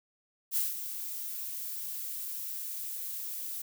violet noise with ADSR envelope, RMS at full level -28 dBFS, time 0.51-3.62 s, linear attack 55 ms, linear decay 170 ms, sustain -10 dB, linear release 4 ms, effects none

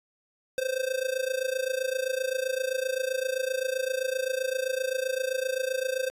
square tone with amplitude modulation, 520 Hz, C5, 11 cents flat, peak -24 dBFS, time 0.58-6.1 s, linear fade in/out 0 ms, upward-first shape sine, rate 27.7 Hz, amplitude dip 85%, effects resampled to 32000 Hz

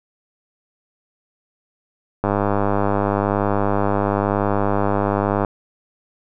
click train, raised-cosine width 1 ms, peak -5 dBFS, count 325, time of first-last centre 2.24-5.448 s, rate 101 Hz, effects none

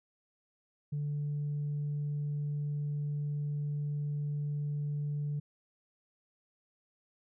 sine tone, 146.4 Hz, D3, 5 cents flat, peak -30 dBFS, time 0.92-5.4 s, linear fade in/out 10 ms, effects tanh soft clip ceiling -29 dBFS

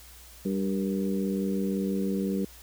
harmonic tone with a mistuned harmonic, 97.8 Hz, G2, 4 cents flat, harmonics 2 / 3 / 4 / 5, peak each -27 / -34 / -34 / -36 dBFS, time 0.45-2.45 s, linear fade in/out 5 ms, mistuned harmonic 5, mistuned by -43 cents, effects added 60 Hz sine -51 dBFS peak until 2.62 s + white hiss -51 dBFS RMS until 2.62 s

